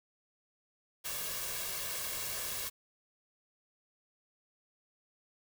white noise with comb filter, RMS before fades -38 dBFS, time 1.04-2.7 s, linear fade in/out 20 ms, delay 1.8 ms, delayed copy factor +0.6, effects none

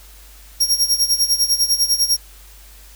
sawtooth tone with tremolo, 5588 Hz, F8, in tune, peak -9 dBFS, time 0.6-2.17 s, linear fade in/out 10 ms, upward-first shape sine, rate 10 Hz, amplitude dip 80%, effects added 50 Hz sine -42 dBFS peak until 2.95 s + white hiss -46 dBFS RMS until 2.95 s

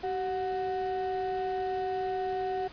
triangle ring-modulated tone, 559 Hz, C#5, 14 cents sharp, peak -24 dBFS, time 0.03-2.68 s, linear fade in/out 10 ms, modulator 176 Hz, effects pink hiss -49 dBFS RMS until 2.72 s + resampled to 11025 Hz

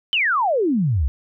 sine exponential sweep, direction down, 3136 to 60.5 Hz, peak -16 dBFS, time 0.13-1.08 s, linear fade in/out 0 ms, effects none

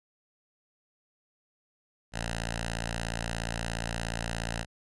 5% pulse tone with notch filter, 57 Hz, A#1, 38 cents flat, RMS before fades -34 dBFS, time 2.12-4.66 s, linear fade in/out 50 ms, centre 360 Hz, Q 0.5, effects resampled to 24000 Hz

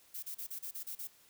violet noise bursts, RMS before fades -42 dBFS, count 8, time 0.14-1.075 s, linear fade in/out 10 ms, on 88 ms, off 33 ms, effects white hiss -64 dBFS RMS until 1.29 s

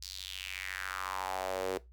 sawtooth tone with high-pass filter sweep, 94 Hz, F#2, 28 cents sharp, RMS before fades -38 dBFS, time 0.02-1.78 s, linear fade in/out 5 ms, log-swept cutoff 4900 to 410 Hz, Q 3.6, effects noise-tail reverb RT60 0.2 s tail -19 dB re dry + added 60 Hz sine -53 dBFS peak until 1.92 s

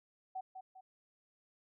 sine tone with echo, 754 Hz, F#5, 32 cents sharp, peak -38 dBFS, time 0.35-0.41 s, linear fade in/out 10 ms, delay 200 ms, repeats 2, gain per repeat -7 dB, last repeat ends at 0.81 s, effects none

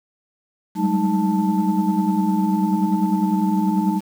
sine tone cluster, 189.9 / 199.5 / 210 / 311.6 / 881 Hz, F#3 / G3 / G#3 / D#4 / A5, +45 / +31 / +19 / +3 / +2 cents, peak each -20 / -24 / -22 / -23 / -25 dBFS, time 0.75-4.01 s, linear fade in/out 50 ms, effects tanh soft clip ceiling -7 dBFS + 7-bit

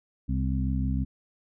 harmonic tone with a mistuned harmonic, 66.4 Hz, C2, 26 cents sharp, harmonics 1 / 2 / 3 / 4, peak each -27 / -30 / -32 / -33 dBFS, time 0.28-1.05 s, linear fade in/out 20 ms, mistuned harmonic 4, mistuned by -29 cents, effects none

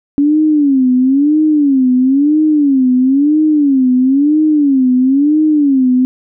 sine tone with vibrato, 279.5 Hz, C#4, 14 cents sharp, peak -7 dBFS, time 0.18-6.05 s, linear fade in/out 0 ms, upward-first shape sine, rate 1 Hz, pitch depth 180 cents each way, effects none

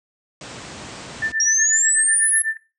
pink low-pass noise, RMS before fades -35 dBFS, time 0.41-1.32 s, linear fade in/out 2 ms, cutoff 8700 Hz, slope 96 dB/octave
sine tone with tremolo, 1777 Hz, A6, 17 cents sharp, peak -18 dBFS, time 1.22-2.57 s, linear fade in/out 2 ms, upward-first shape sine, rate 8.1 Hz, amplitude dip 100%
sine exponential sweep, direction up, 5588 to 11000 Hz, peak -15 dBFS, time 1.4-2.42 s, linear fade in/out 2 ms
effects noise-tail reverb RT60 0.3 s tail -17 dB re dry + high-pass 100 Hz 12 dB/octave

